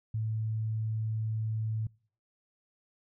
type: tone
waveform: sine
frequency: 110 Hz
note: A2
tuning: in tune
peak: -29 dBFS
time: 0.14-1.87 s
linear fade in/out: 5 ms
effects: noise-tail reverb RT60 0.5 s tail -26 dB re dry